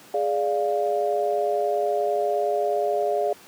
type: chord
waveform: sine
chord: D diminished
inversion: second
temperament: equal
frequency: 415.3 / 587.3 / 698.5 Hz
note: Ab4 / D5 / F5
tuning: 0 / 0 / 0 cents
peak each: -25 dBFS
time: 0.14-3.33 s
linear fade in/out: 2 ms
effects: pink hiss -48 dBFS RMS until 3.47 s + high-pass 200 Hz 12 dB/octave